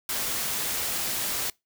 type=noise; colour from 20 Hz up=white; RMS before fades=-29 dBFS; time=0.09-1.5 s; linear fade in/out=2 ms; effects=noise-tail reverb RT60 0.2 s tail -24 dB re dry